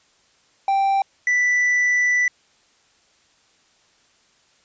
triangle tone pair in turn, 784 / 1975.6 Hz, G5 / B6, 0 / 0 cents, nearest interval octave + major third, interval 1600 cents, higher second, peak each -14 dBFS, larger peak neither, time 0.68-1.02 / 1.27-2.28 s, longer second, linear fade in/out 2 ms, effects white hiss -59 dBFS RMS until 4.64 s + resampled to 16000 Hz

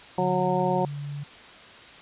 harmonic tone, 182.7 Hz, F#3, 22 cents flat, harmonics 1 / 2 / 3 / 4 / 5, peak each -28 / -28 / -28 / -28 / -28 dBFS, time 0.18-0.85 s, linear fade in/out 2 ms
sine tone with pitch glide, 146.83 to 143.64 Hz, D3 to D3, 0 to -38 cents, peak -31 dBFS, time 0.19-1.24 s, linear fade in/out 10 ms, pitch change -38 cents, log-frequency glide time 0.51-0.67 s
effects white hiss -46 dBFS RMS until 2.01 s + resampled to 8000 Hz

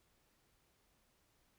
silence, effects pink hiss -75 dBFS RMS until 1.58 s

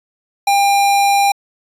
square tone, 800 Hz, G5, 35 cents sharp, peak -11 dBFS, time 0.47-1.32 s, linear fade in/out 5 ms, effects resampled to 32000 Hz

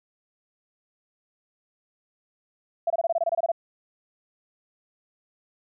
sine tone bursts, 672 Hz, E5, 33 cents sharp, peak -20 dBFS, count 12, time 2.87-3.518 s, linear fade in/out 5 ms, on 32 ms, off 24 ms, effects none

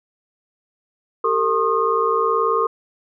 sine tone cluster, 394.4 / 453 / 1071 / 1230 Hz, G4 / A#4 / C6 / D#6, +11 / -50 / +40 / -20 cents, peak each -25 / -20 / -21 / -21 dBFS, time 1.24-2.67 s, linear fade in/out 5 ms, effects none

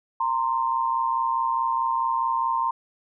sine tone pair together, 921.8 / 1046.5 Hz, A#5 / C6, -20 / 0 cents, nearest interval major second, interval 220 cents, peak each -24 dBFS, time 0.2-2.71 s, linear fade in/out 5 ms, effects none

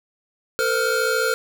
square tone cluster, 450.4 / 511 / 1405 Hz, A4 / C5 / F6, +40 / -41 / +10 cents, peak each -24 / -25 / -23 dBFS, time 0.59-1.34 s, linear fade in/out 0 ms, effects none

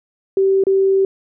sine tone with dropouts, 386.9 Hz, G4, 23 cents flat, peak -11 dBFS, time 0.37-1.05 s, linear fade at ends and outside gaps 2 ms, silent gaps 0.638-0.668 s, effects none

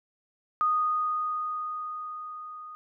sine tone with level ramp, 1238 Hz, D#6, 9 cents flat, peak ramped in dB -21 to -40 dBFS, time 0.61-2.75 s, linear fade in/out 0 ms, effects none

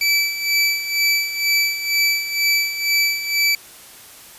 25% pulse tone with tremolo, 2313 Hz, D7, 27 cents flat, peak -10 dBFS, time 0.01-3.55 s, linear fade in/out 2 ms, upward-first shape sine, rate 2.1 Hz, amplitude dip 70%, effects white hiss -42 dBFS RMS until 4.38 s + resampled to 32000 Hz

